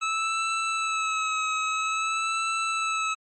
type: tone with vibrato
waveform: 25% pulse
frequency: 1302 Hz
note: E6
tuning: 22 cents flat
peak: -21 dBFS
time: 0.01-3.15 s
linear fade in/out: 20 ms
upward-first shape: sine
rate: 0.5 Hz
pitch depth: 32 cents each way
effects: MP3 32 kbps